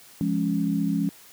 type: chord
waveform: sine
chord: Db major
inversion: first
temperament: just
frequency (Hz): 173.24 / 207.9 / 277.2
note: F3 / Ab3 / Db4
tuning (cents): -14 / +2 / 0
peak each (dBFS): -26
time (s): 0.21-1.09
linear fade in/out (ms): 0
effects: white hiss -50 dBFS RMS until 1.32 s + high-pass 60 Hz 12 dB/octave